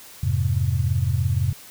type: chord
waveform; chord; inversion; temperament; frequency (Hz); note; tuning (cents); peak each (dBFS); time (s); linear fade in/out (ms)
sine; F minor; none; just; 87.31 / 104.77 / 130.96; F2 / Ab2 / C3; 0 / +16 / +2; -23; 0.23-1.53; 5
effects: white hiss -44 dBFS RMS until 1.7 s